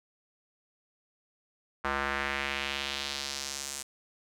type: tone with band-pass filter sweep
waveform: square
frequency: 69.4 Hz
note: C#2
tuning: 3 cents sharp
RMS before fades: -34 dBFS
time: 1.84-3.83 s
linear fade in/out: 10 ms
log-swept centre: 1300 to 8000 Hz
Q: 1.7
effects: none